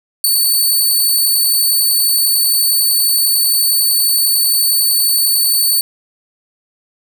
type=tone; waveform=5% pulse; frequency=4489 Hz; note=C#8; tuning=21 cents sharp; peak=-4 dBFS; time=0.24-5.81 s; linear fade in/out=2 ms; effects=none